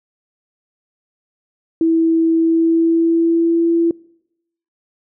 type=tone with pitch glide; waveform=sine; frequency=327.3 to 335.5 Hz; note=E4 to E4; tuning=-12 to +31 cents; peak=-11 dBFS; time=1.81-3.91 s; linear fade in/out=2 ms; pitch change=+43 cents; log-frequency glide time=2.35-3.71 s; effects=noise-tail reverb RT60 0.8 s tail -25 dB re dry